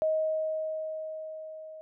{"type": "tone with level ramp", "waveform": "sine", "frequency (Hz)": 629, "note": "D#5", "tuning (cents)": 19, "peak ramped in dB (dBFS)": [-23, -42], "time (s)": [0.02, 1.81], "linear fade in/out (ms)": 0, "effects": []}